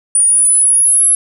sine linear sweep, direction up, 9397 to 11000 Hz, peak -7 dBFS, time 0.15-1.15 s, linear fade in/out 2 ms, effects none

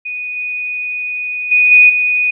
sine tone with level steps, 2478 Hz, D#7, 8 cents flat, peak -20 / -18 / -7 / -3 / -11 dBFS, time 0.05-2.31 s, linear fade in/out 10 ms, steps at 0.36 / 1.51 / 1.71 / 1.89 s, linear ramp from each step 10 ms, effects none

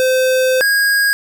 square tone pair in turn, 516 / 1638.2 Hz, C5 / G#6, -24 / -24 cents, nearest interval octave + minor sixth, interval 2000 cents, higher second, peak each -12 dBFS, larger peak neither, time 0-0.61 / 0.61-1.13 s, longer first, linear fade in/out 0 ms, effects none

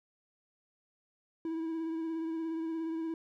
triangle tone with vibrato, 325.3 Hz, E4, 23 cents flat, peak -31 dBFS, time 1.45-3.14 s, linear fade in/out 2 ms, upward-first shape triangle, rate 17 Hz, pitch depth 32 cents each way, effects none

